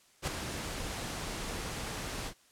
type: noise with ADSR envelope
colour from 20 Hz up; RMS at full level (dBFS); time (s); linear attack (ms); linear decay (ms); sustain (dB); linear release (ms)
pink; -31; 0.22-2.34; 52; 9; -7; 76
effects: white hiss -64 dBFS RMS until 2.51 s + low-pass 10000 Hz 12 dB/octave